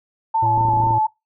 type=tone with vibrato; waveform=sine; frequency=880 Hz; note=A5; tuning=in tune; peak=-15 dBFS; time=0.34-1.07 s; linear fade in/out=10 ms; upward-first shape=square; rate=4.2 Hz; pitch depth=27 cents each way
type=harmonic tone; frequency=112.9 Hz; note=A2; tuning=45 cents sharp; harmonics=1 / 3 / 5 / 7 / 9; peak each=-22 / -32 / -36 / -39 / -41 dBFS; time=0.42-0.99 s; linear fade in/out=10 ms
type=clicks; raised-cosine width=3 ms; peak=-18 dBFS; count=10; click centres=0.578 / 0.609 / 0.652 / 0.686 / 0.736 / 0.771 / 0.802 / 0.838 / 0.869 / 0.908 s
effects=noise-tail reverb RT60 0.2 s tail -23 dB re dry